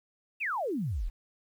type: exponential sweep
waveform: sine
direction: down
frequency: 2792 to 30.28 Hz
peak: -29 dBFS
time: 0.4-1.1 s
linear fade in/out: 20 ms
effects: 10-bit